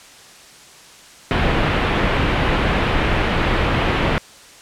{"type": "low-pass noise", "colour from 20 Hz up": "pink", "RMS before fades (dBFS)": -18, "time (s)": [1.31, 4.18], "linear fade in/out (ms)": 0, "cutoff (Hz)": 3100, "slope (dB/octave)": 24, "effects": ["white hiss -43 dBFS RMS until 4.61 s", "low-pass 8000 Hz 12 dB/octave"]}